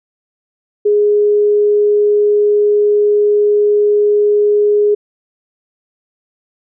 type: tone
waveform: sine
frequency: 415.3 Hz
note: G#4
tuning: in tune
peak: -8 dBFS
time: 0.85-4.95 s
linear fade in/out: 10 ms
effects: none